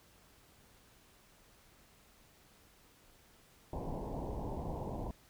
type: low-pass noise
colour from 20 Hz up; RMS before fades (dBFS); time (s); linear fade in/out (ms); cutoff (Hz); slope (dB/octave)
pink; -40; 3.73-5.11; 0; 1000; 96
effects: pink hiss -64 dBFS RMS until 5.29 s